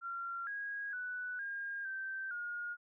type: tone with pitch steps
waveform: sine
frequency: 1376 / 1644 / 1486 / 1616 / 1557 / 1430 Hz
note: F6 / G#6 / F#6 / G#6 / G6 / F6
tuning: -26 / -18 / +7 / -48 / -12 / +41 cents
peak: -38 dBFS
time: 0.01-2.77 s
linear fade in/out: 50 ms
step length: 460 ms
effects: none